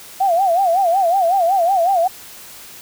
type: tone with vibrato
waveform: sine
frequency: 726 Hz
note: F#5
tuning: 33 cents flat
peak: -12 dBFS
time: 0.2-2.08 s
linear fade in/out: 10 ms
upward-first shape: sine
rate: 5.4 Hz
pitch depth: 160 cents each way
effects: white hiss -38 dBFS RMS until 2.81 s